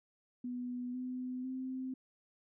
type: tone with pitch steps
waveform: sine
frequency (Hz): 246.9 / 253.1 / 259.5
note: B3 / B3 / C4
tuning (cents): 0 / +43 / -14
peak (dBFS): -37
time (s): 0.44-1.94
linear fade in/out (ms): 5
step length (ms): 500
effects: none